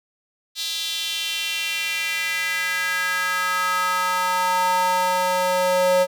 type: tone with high-pass filter sweep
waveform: square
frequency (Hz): 182.4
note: F#3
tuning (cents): -24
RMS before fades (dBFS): -22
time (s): 0.55-6.07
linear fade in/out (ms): 50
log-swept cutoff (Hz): 3900 to 560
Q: 3.4
effects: none